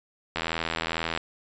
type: click train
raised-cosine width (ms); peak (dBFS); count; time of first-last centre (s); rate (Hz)
0.3; -11; 68; 0.36-1.175; 82.2
effects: resampled to 16000 Hz